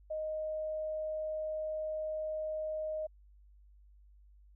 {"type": "tone", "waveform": "sine", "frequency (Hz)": 622, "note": "D#5", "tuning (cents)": -1, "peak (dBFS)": -34, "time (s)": [0.1, 3.07], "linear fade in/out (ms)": 10, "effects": ["added 50 Hz sine -57 dBFS peak until 4.55 s"]}